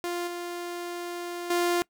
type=tone with level steps; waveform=sawtooth; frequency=349.2 Hz; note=F4; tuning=in tune; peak=-25 / -29 / -19 dBFS; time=0.04-1.82 s; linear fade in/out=0 ms; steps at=0.27 / 1.5 s; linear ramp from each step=5 ms; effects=noise-tail reverb RT60 0.1 s tail -23 dB re dry